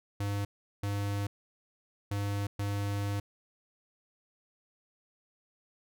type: tone bursts at uneven times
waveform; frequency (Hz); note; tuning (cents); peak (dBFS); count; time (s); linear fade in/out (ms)
square; 101.1; G#2; -46; -31; 4; 0.2-0.45 / 0.83-1.27 / 2.11-2.47 / 2.59-3.2; 5
effects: none